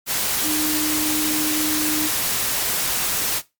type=tone in noise; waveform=sine; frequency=306.5 Hz; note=D#4; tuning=26 cents flat; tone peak=-23 dBFS; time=0.42-2.1 s; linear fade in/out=50 ms; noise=white; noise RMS=-22 dBFS; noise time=0.06-3.42 s; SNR=-4 dB; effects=noise-tail reverb RT60 0.2 s tail -17 dB re dry + MP3 96 kbps